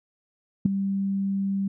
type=tone with ADSR envelope; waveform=sine; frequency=196 Hz; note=G3; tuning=in tune; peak=-11 dBFS; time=0.65-1.68 s; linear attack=9 ms; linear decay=5 ms; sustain=-12 dB; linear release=6 ms; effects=none